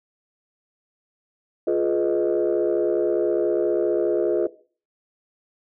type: chord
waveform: sine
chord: F half-diminished seventh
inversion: none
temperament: equal with one note detuned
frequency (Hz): 349.2 / 419.2 / 493.9 / 622.3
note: F4 / Ab4 / Cb5 / Eb5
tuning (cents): 0 / +16 / 0 / 0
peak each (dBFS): -21 / -22 / -25 / -25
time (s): 1.67-4.47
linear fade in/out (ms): 5
effects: noise-tail reverb RT60 0.4 s tail -17 dB re dry + tanh soft clip ceiling -12 dBFS